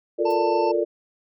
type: chord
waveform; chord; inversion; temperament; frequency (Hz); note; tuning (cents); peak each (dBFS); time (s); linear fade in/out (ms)
sine; Bb major seventh; second; equal; 349.2 / 440 / 466.2 / 587.3; F4 / A4 / Bb4 / D5; 0 / 0 / 0 / 0; -24 / -25 / -26 / -25; 0.18-0.85; 20
type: harmonic tone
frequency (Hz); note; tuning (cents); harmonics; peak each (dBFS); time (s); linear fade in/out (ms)
891; A5; +22; 1 / 3 / 5 / 6; -23 / -40 / -45 / -43; 0.25-0.72; 10
type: noise with exponential decay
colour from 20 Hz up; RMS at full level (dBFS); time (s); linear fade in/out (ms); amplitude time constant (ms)
blue; -40; 0.3-0.39; 5; 18
effects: none